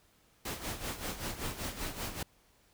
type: noise with tremolo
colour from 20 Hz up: pink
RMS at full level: -36 dBFS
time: 0.45-2.23 s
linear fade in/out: 5 ms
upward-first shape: sine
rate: 5.2 Hz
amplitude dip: 70%
effects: pink hiss -67 dBFS RMS until 2.73 s